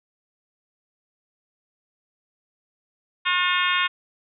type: harmonic tone with a mistuned harmonic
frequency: 359.9 Hz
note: F#4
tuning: 48 cents flat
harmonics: 3 / 4 / 5 / 6 / 7 / 8 / 9 / 10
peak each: -25 / -26 / -27 / -28 / -28 / -29 / -30 / -30 dBFS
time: 3.25-3.88 s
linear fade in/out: 20 ms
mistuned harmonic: 8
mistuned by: -34 cents
effects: none